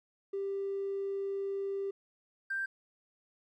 triangle tone pair in turn, 394 / 1576 Hz, G4 / G6, +9 / +9 cents, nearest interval 2 octaves, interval 2400 cents, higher second, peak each -29 / -28 dBFS, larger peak second, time 0.33-1.91 / 2.5-2.66 s, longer first, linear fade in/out 10 ms, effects tanh soft clip ceiling -30 dBFS

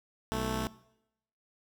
10% pulse tone pair together, 63.18 / 220 Hz, B1 / A3, +40 / 0 cents, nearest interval octave + minor seventh, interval 2160 cents, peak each -26 / -25 dBFS, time 0.32-0.67 s, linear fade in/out 0 ms, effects noise-tail reverb RT60 0.8 s tail -20 dB re dry

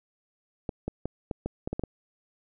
clicks, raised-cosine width 2 ms, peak -17 dBFS, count 9, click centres 0.692 / 0.88 / 1.056 / 1.312 / 1.46 / 1.675 / 1.73 / 1.795 / 1.837 s, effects none

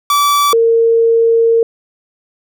45% pulse / sine tone pair in turn, 1155 / 458.4 Hz, D6 / A#4, -29 / -29 cents, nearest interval octave + major third, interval 1600 cents, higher first, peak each -9 / -7 dBFS, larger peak second, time 0.1-0.53 / 0.53-1.63 s, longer second, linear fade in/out 2 ms, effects none

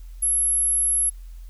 sine tone, 11175 Hz, F9, in tune, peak -18 dBFS, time 0.22-1.1 s, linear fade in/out 10 ms, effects added 42 Hz sine -36 dBFS peak until 1.49 s + white hiss -60 dBFS RMS until 1.49 s

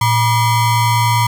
square ring-modulated tone, 540 Hz, C#5, 45 cents flat, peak -9 dBFS, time 0.01-1.27 s, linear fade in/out 5 ms, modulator 425 Hz, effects none

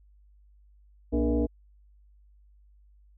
sine tone with frequency modulation, 116.54 Hz, A#2, in tune, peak -22 dBFS, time 1.12-1.47 s, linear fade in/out 20 ms, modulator 178 Hz, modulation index 2.2, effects added 50 Hz sine -55 dBFS peak until 3.17 s

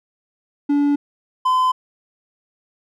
triangle tone pair in turn, 287.5 / 1021.6 Hz, D4 / C6, -37 / -42 cents, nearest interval octave + minor seventh, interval 2195 cents, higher second, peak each -12 dBFS, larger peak neither, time 0.69-0.96 / 1.45-1.72 s, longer neither, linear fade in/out 10 ms, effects none

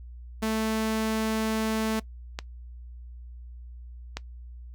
sawtooth tone, 220 Hz, A3, in tune, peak -21 dBFS, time 0.42-2 s, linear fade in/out 10 ms
clicks, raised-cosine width 0.2 ms, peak -14 dBFS, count 2, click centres 2.389 / 4.17 s
effects noise-tail reverb RT60 0.1 s tail -20 dB re dry + added 60 Hz sine -40 dBFS peak until 4.74 s

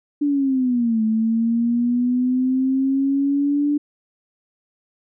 sine linear two-way sweep, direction down then up, 293.7 to 218 to 293.7 Hz, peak -16 dBFS, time 0.21-3.78 s, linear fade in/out 10 ms, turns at 1.03 s, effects none

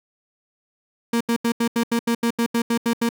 35% pulse tone bursts, 233.3 Hz, A#3, 2 cents sharp, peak -16 dBFS, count 13, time 1.13-3.091 s, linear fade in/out 5 ms, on 77 ms, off 80 ms, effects none

